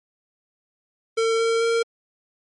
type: tone with pitch steps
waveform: square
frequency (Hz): 452.4 / 456.6 / 460.8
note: A4 / A#4 / A#4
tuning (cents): +48 / -36 / -20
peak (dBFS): -19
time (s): 1.17-1.83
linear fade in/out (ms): 10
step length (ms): 220
effects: low-pass 8000 Hz 12 dB/octave + MP3 48 kbps